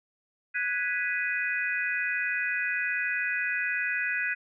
sine chord, G# minor seventh, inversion third, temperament equal, 1480 / 1661.2 / 1975.5 / 2489 Hz, F#6 / G#6 / B6 / D#7, 0 / 0 / 0 / 0 cents, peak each -32 dBFS, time 0.54-4.35 s, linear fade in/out 20 ms, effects none

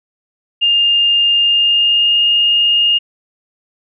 sine tone with pitch glide, 2814 to 2838 Hz, F7 to F7, +12 to +27 cents, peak -9 dBFS, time 0.61-2.99 s, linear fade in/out 20 ms, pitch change +15 cents, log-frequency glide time 1.4-2.2 s, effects none

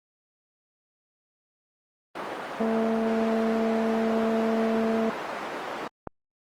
white band-pass noise, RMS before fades -34 dBFS, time 2.15-5.88 s, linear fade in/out 5 ms, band 290 to 1100 Hz, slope 12 dB/octave
harmonic tone, 224.2 Hz, A3, 33 cents sharp, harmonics 1 / 2 / 3, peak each -25 / -28 / -30 dBFS, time 2.6-5.1 s, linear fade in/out 5 ms
click, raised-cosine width 1 ms, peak -18 dBFS, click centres 6.073 s
effects Opus 24 kbps

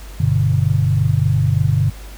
sine chord, G major, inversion none, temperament equal, 98 / 123.47 / 146.83 Hz, G2 / B2 / D3, 0 / 0 / 0 cents, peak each -17 dBFS, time 0.2-1.9 s, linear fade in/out 5 ms, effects added 50 Hz sine -32 dBFS peak until 2.17 s + pink hiss -41 dBFS RMS until 2.17 s

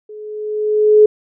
sine tone with level ramp, 425 Hz, G#4, 40 cents sharp, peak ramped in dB -31 to -3 dBFS, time 0.09-1.06 s, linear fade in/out 5 ms, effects none

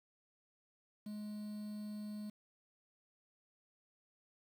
triangle tone with quantisation, 210.2 Hz, G#3, 21 cents sharp, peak -40 dBFS, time 1.06-2.3 s, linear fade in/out 5 ms, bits 10, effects none

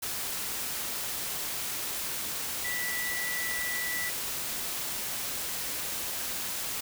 sine tone in noise, 1966 Hz, B6, 8 cents flat, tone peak -32 dBFS, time 2.64-4.1 s, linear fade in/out 10 ms, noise white, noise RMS -34 dBFS, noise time 0.02-6.81 s, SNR -1 dB, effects none

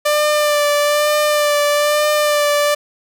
sawtooth tone with vibrato, 592 Hz, D5, 14 cents sharp, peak -9 dBFS, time 0.05-2.75 s, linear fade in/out 10 ms, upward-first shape sine, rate 1.1 Hz, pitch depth 23 cents each way, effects none

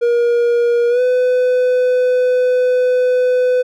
triangle tone with pitch glide, 475.3 to 501.8 Hz, A#4 to B4, +34 to +28 cents, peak -9 dBFS, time 0.01-3.63 s, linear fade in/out 20 ms, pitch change +94 cents, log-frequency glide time 0.89-1.01 s, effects none

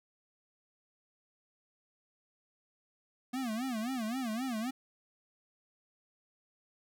square tone with vibrato, 239.3 Hz, A#3, 46 cents sharp, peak -34 dBFS, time 3.33-4.71 s, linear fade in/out 10 ms, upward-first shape sine, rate 3.8 Hz, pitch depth 190 cents each way, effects none

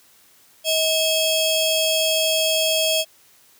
sawtooth ring-modulated tone, 1957 Hz, B6, 16 cents flat, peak -11 dBFS, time 0.64-3.05 s, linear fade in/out 50 ms, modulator 1320 Hz, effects white hiss -54 dBFS RMS until 3.59 s + high-pass 60 Hz 12 dB/octave

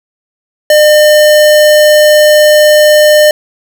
square tone, 604 Hz, D5, 48 cents sharp, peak -3 dBFS, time 0.7-3.31 s, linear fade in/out 2 ms, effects none

